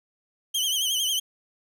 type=tone with vibrato; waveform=sawtooth; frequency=3100 Hz; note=G7; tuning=20 cents flat; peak=-20 dBFS; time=0.54-1.2 s; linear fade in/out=10 ms; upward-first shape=triangle; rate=11 Hz; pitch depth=99 cents each way; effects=none